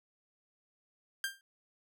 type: tone with exponential decay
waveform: sawtooth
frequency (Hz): 1590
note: G6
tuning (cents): +24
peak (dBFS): -26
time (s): 1.24-1.41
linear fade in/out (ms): 1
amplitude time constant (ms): 36
effects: none